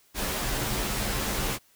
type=noise with comb filter; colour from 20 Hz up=pink; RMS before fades=-29 dBFS; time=0.14-1.59 s; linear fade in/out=50 ms; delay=12 ms; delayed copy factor=-0.65; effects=white hiss -62 dBFS RMS until 1.75 s